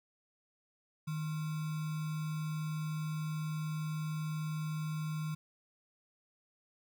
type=tone with sample-and-hold; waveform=sine; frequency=155.56 Hz; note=D#3; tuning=in tune; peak=-34 dBFS; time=1.07-5.35 s; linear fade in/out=10 ms; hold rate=1225 Hz; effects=none